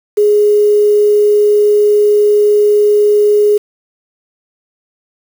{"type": "tone with quantisation", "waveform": "sine", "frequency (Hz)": 416.3, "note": "G#4", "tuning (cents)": 4, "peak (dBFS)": -6, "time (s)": [0.17, 3.58], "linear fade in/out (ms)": 10, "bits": 5, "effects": []}